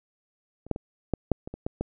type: clicks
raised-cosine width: 2 ms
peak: -30 / -11 / -21 / -11 / -7 / -23 / -23 / -15 / -15 dBFS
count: 9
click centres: 0.666 / 0.713 / 0.761 / 1.137 / 1.317 / 1.475 / 1.54 / 1.665 / 1.81 s
effects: none